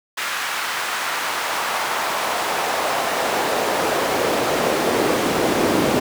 brown noise with high-pass filter sweep, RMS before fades -21 dBFS, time 0.17-6 s, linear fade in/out 10 ms, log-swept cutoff 1500 to 300 Hz, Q 1.2, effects none

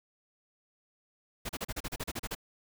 pink noise bursts, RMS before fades -36 dBFS, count 12, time 1.45-2.351 s, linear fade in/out 10 ms, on 43 ms, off 35 ms, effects none

